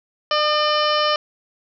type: harmonic tone with a mistuned harmonic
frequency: 600 Hz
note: D5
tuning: 37 cents sharp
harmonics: 1 / 2 / 3 / 4 / 5 / 6 / 7 / 8 / 9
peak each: -21 / -20 / -28 / -31 / -24 / -37 / -31 / -31 / -28 dBFS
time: 0.31-1.16 s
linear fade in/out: 2 ms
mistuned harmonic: 2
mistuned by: +19 cents
effects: none